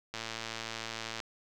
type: click train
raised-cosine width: 0.2 ms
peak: -20 dBFS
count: 121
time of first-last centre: 0.14-1.202 s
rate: 113 Hz
effects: none